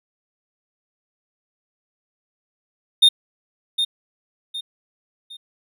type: tone with echo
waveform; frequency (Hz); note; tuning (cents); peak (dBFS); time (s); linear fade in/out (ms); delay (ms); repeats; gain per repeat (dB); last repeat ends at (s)
triangle; 3659; A#7; -33; -7; 3.02-3.09; 10; 760; 3; -9; 5.37
effects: none